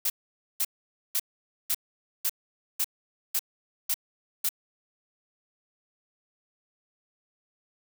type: noise bursts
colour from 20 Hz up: blue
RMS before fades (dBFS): -26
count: 9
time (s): 0.05-4.491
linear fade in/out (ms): 5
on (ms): 49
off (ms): 500
effects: none